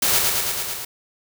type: noise with echo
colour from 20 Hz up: white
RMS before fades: -19 dBFS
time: 0.02-0.19 s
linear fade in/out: 5 ms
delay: 110 ms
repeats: 6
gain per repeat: -2 dB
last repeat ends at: 0.85 s
effects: none

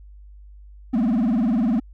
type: tone with vibrato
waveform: triangle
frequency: 230 Hz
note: A#3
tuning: 23 cents flat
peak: -15 dBFS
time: 0.93-1.8 s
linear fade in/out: 10 ms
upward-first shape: sine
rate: 20 Hz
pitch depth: 240 cents each way
effects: added 50 Hz sine -41 dBFS peak until 1.93 s

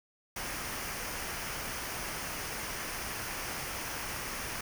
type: noise with comb filter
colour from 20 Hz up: pink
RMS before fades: -38 dBFS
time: 0.36-4.61 s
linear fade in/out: 5 ms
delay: 0.26 ms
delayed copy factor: -0.5
effects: none

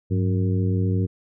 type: harmonic tone with a mistuned harmonic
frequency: 92.5 Hz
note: F#2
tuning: in tune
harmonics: 1 / 2 / 3 / 4 / 5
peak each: -20 / -26 / -30 / -32 / -34 dBFS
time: 0.1-1.07 s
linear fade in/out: 20 ms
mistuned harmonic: 1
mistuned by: +130 cents
effects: none

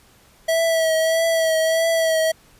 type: tone with vibrato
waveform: square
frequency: 650 Hz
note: E5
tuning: 24 cents flat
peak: -17 dBFS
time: 0.48-2.32 s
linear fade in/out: 10 ms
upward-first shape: triangle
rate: 1.6 Hz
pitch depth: 34 cents each way
effects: pink hiss -53 dBFS RMS until 2.59 s + resampled to 32000 Hz

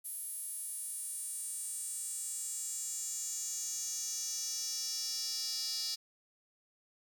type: tone with high-pass filter sweep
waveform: square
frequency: 259.9 Hz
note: C4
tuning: 11 cents flat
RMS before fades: -39 dBFS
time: 0.04-5.96 s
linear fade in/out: 20 ms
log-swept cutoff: 11000 to 4800 Hz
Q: 5.3
effects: none

